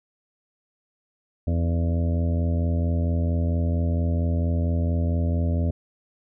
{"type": "harmonic tone with a mistuned harmonic", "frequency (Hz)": 84.4, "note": "E2", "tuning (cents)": 41, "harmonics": [1, 2, 3, 4, 5, 6, 7, 8], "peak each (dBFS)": [-21, -29, -30, -40, -40, -41, -36, -43], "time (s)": [1.47, 5.71], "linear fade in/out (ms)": 5, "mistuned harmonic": 4, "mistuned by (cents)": -65, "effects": []}